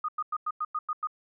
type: tone bursts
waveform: sine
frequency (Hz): 1236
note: D#6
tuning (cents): -12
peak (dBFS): -27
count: 8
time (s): 0.04-1.072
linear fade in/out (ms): 5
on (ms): 45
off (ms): 96
effects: none